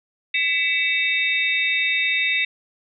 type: tone cluster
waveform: sine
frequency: 1997 / 2267 / 2645 / 3692 Hz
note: B6 / C#7 / E7 / A#7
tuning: +19 / +38 / +5 / -17 cents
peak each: -24 / -23 / -23 / -26 dBFS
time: 0.34-2.45 s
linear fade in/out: 5 ms
effects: none